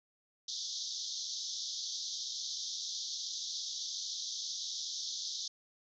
white band-pass noise, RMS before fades -40 dBFS, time 0.48-5.48 s, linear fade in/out 5 ms, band 3400 to 6400 Hz, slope 96 dB/octave, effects none

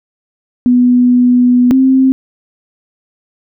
sine tone pair in turn, 246.9 / 263.3 Hz, B3 / C4, 0 / +11 cents, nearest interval minor second, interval 111 cents, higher second, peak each -5 dBFS, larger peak neither, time 0.66-1.71 / 1.71-2.12 s, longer first, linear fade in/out 0 ms, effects none

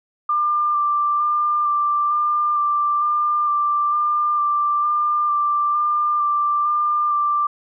sine tone with vibrato, 1188 Hz, D6, 20 cents sharp, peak -16 dBFS, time 0.29-7.47 s, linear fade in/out 5 ms, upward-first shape square, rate 1.1 Hz, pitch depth 13 cents each way, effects none

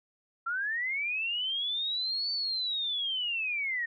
sine linear two-way sweep, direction up then down, 1339 to 4546 to 1829 Hz, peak -29 dBFS, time 0.46-3.86 s, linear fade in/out 10 ms, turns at 2.32 s, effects none

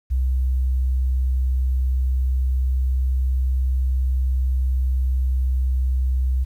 sine tone, 64.3 Hz, C2, 30 cents flat, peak -17 dBFS, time 0.1-6.45 s, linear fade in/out 20 ms, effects 9-bit

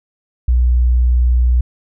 sine tone, 61.1 Hz, B1, 18 cents flat, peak -9 dBFS, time 0.48-1.61 s, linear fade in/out 5 ms, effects none

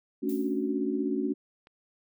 sine chord, D major seventh, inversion second, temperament equal, 220 / 277.2 / 293.7 / 370 Hz, A3 / C#4 / D4 / F#4, 0 / 0 / 0 / 0 cents, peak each -33 / -30 / -34 / -32 dBFS, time 0.22-1.34 s, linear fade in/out 20 ms
violet noise with exponential decay, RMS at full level -43 dBFS, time 0.29-0.74 s, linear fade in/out 1 ms, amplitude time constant 96 ms
click, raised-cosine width 0.3 ms, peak -37 dBFS, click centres 1.671 s
effects none

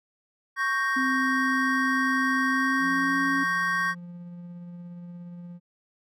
triangle chord, G diminished, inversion second, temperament equal, 1108.7 / 1568 / 1864.7 Hz, Db6 / G6 / Bb6, 0 / 0 / 0 cents, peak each -26 dBFS, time 0.56-3.95 s, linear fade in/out 50 ms
sine tone with pitch glide, 261.6 to 273.7 Hz, C4 to C#4, 0 to -22 cents, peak -26 dBFS, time 0.96-3.44 s, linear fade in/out 10 ms, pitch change +78 cents, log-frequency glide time 2.49-3.18 s
triangle tone with tremolo, 174.61 Hz, F3, in tune, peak -35 dBFS, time 2.79-5.6 s, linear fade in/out 50 ms, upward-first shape triangle, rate 17 Hz, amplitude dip 25%
effects none

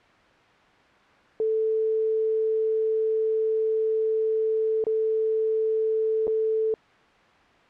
sine tone with dropouts, 440 Hz, A4, in tune, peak -21 dBFS, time 1.4-6.74 s, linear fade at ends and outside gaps 1 ms, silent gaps 4.84-4.867 / 6.27-6.278 s, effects white hiss -55 dBFS RMS until 7.69 s + low-pass 2000 Hz 12 dB/octave

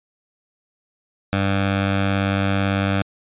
10% pulse tone with notch filter, 98 Hz, G2, in tune, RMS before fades -20 dBFS, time 1.33-3.02 s, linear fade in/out 0 ms, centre 400 Hz, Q 1.3, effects resampled to 8000 Hz

